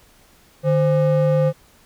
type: ring-modulated tone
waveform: triangle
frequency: 336.3 Hz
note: E4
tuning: 35 cents sharp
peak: -9 dBFS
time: 0.63-1.53 s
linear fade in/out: 50 ms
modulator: 185 Hz
effects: pink hiss -53 dBFS RMS until 1.85 s